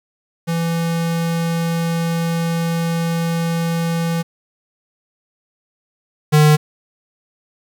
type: tone pair in turn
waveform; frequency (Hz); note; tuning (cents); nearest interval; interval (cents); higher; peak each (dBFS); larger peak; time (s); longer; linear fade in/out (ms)
square; 167 / 151.62; E3 / D#3; +23 / -44; major second; 167; first; -18 / -9; second; 0.47-4.23 / 6.32-6.57; first; 20
effects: 8-bit